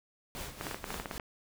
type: noise with tremolo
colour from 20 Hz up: pink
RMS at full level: -40 dBFS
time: 0.35-1.18 s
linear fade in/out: 0 ms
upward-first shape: sine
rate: 3.8 Hz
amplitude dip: 70%
type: clicks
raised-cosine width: 0.5 ms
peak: -21 dBFS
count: 11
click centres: 0.611 / 0.668 / 0.712 / 0.745 / 0.842 / 0.905 / 0.943 / 0.999 / 1.058 / 1.112 / 1.198 s
effects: none